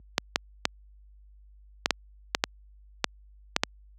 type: clicks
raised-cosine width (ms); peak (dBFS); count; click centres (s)
0.2; -3; 10; 0.181 / 0.359 / 0.654 / 1.859 / 1.907 / 2.349 / 2.439 / 3.043 / 3.564 / 3.635
effects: added 50 Hz sine -32 dBFS peak until 3.98 s + high-pass 150 Hz 12 dB/octave